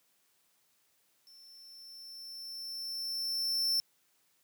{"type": "tone with level ramp", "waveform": "45% pulse", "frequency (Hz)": 5370, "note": "E8", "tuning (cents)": 31, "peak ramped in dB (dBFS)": [-55, -27], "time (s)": [1.27, 3.8], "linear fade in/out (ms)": 0, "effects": ["white hiss -72 dBFS RMS until 4.43 s", "high-pass 100 Hz 12 dB/octave"]}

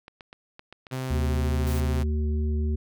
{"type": "clicks", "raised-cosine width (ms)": 0.3, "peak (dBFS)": -27, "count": 7, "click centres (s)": [0.081, 0.208, 0.329, 0.594, 0.726, 0.868, 0.913]}
{"type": "tone", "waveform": "sawtooth", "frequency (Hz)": 130, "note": "C3", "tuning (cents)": -11, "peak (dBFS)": -25, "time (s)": [0.91, 2.04], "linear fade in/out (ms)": 20}
{"type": "harmonic tone", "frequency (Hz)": 75.3, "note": "D2", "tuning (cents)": 44, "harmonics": [1, 3, 5], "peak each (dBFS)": [-23, -33, -37], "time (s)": [1.1, 2.76], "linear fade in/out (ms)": 10}
{"type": "noise", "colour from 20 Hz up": "white", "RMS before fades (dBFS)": -41, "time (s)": [1.67, 1.8], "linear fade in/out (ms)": 0}
{"effects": []}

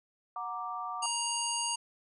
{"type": "chord", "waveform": "sine", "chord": "Gb augmented", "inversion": "none", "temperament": "equal with one note detuned", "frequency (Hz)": [735.3, 932.3, 1174.7], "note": ["Gb5", "Bb5", "D6"], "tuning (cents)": [-11, 0, 0], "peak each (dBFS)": [-40, -41, -37], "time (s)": [0.36, 1.06], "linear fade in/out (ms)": 2}
{"type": "harmonic tone", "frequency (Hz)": 941, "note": "A#5", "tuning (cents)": 16, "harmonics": [1, 3, 5, 7, 9, 10], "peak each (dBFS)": [-36, -37, -39, -36, -39, -40], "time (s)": [1.02, 1.76], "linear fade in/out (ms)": 10}
{"effects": []}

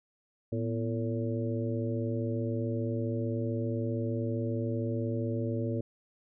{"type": "harmonic tone with a mistuned harmonic", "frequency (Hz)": 113, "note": "A2", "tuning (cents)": 47, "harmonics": [1, 2, 3, 4, 5], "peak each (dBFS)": [-32, -35, -37, -38, -39], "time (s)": [0.52, 5.81], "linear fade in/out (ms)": 5, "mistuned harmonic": 2, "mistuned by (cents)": 130, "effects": []}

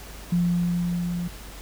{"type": "tone with level ramp", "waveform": "sine", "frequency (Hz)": 174.61, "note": "F3", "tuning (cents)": 0, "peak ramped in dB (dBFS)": [-18, -26], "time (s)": [0.32, 1.28], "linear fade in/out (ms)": 5, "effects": ["added 50 Hz sine -41 dBFS peak until 1.61 s", "pink hiss -43 dBFS RMS until 1.61 s"]}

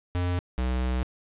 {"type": "tone pair in turn", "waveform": "square", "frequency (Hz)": [89, 62.93], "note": ["F2", "B1"], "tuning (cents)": [33, 33], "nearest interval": "tritone", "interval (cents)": 600, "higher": "first", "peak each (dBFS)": -25, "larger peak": "neither", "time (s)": [[0.15, 0.39], [0.58, 1.03]], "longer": "second", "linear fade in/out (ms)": 0, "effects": ["resampled to 8000 Hz", "10-bit"]}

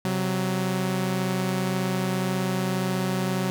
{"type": "tone pair together", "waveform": "sawtooth", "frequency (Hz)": [131.5, 186.32], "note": ["C3", "F#3"], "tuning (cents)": [9, 12], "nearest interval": "tritone", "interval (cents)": 603, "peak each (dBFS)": [-25, -21], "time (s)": [0.05, 3.5], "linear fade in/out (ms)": 0, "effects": []}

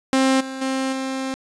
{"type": "tone with level steps", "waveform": "sawtooth", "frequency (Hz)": 264.9, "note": "C4", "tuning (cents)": 22, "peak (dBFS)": [-11, -25, -17, -20], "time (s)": [0.13, 1.34], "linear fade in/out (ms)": 0, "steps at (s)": [0.4, 0.61, 0.92], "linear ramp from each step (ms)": 10, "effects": ["resampled to 22050 Hz", "7-bit"]}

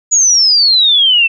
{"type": "exponential sweep", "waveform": "sine", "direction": "down", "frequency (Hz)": [6900, 2637], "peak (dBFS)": -6, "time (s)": [0.11, 1.28], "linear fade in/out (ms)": 20, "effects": []}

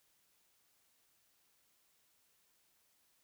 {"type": "silence", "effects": ["white hiss -74 dBFS RMS until 3.23 s"]}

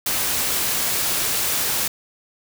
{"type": "noise", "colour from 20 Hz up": "white", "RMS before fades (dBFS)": -22, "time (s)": [0.06, 1.88], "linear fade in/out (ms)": 5, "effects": []}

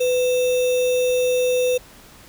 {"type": "tone with sample-and-hold", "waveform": "sine", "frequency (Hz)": 500, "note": "B4", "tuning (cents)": 21, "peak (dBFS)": -16, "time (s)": [0, 1.78], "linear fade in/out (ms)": 10, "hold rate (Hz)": 3150, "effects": ["pink hiss -46 dBFS RMS until 2.28 s"]}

